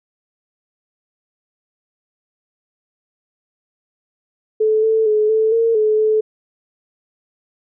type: tone with pitch steps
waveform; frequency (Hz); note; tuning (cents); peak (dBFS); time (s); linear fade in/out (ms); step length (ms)
sine; 434.2 / 442.5 / 426.7 / 439.1 / 457.3 / 429.7 / 433.1; A4 / A4 / G#4 / A4 / A#4 / A4 / A4; -23 / +10 / +47 / -4 / -33 / -41 / -27; -12; 4.6-6.21; 10; 230
effects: none